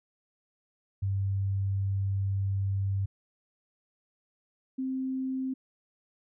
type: tone pair in turn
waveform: sine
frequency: 97.9 / 262 Hz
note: G2 / C4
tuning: -2 / +2 cents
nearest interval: octave + perfect fourth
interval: 1704 cents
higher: second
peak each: -26 / -29 dBFS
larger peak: first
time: 1.02-3.06 / 4.78-5.54 s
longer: first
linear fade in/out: 10 ms
effects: none